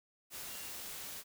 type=tone in noise; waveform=sine; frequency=2786 Hz; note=F7; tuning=5 cents flat; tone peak=-55 dBFS; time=0.47-0.73 s; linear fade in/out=50 ms; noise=white; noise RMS=-45 dBFS; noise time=0.3-1.24 s; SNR=-13 dB; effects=none